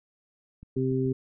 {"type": "click train", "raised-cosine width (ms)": 5, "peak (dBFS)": -33, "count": 4, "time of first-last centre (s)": [0.63, 1.062], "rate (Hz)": 6.95}
{"type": "harmonic tone", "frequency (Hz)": 130.81, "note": "C3", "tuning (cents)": 0, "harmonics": [1, 2, 3], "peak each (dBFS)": [-28, -28, -28], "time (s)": [0.76, 1.13], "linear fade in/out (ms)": 10}
{"effects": []}